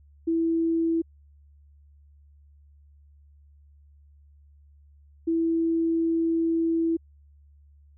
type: tone pair in turn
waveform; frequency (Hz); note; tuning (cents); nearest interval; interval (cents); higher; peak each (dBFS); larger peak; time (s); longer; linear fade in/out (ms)
sine; 329.6 / 329.6; E4 / E4; 0 / 0; unison; 0; neither; -21; neither; 0.27-1.02 / 5.27-6.97; second; 10
effects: added 72 Hz sine -52 dBFS peak until 7.97 s